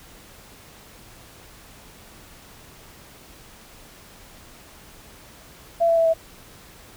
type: tone with pitch steps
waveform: sine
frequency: 674 / 666.6 / 659.4 / 652.2 Hz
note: E5 / E5 / E5 / E5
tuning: +38 / +19 / 0 / -19 cents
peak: -15 dBFS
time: 5.8-6.14 s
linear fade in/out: 20 ms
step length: 85 ms
effects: pink hiss -47 dBFS RMS until 6.96 s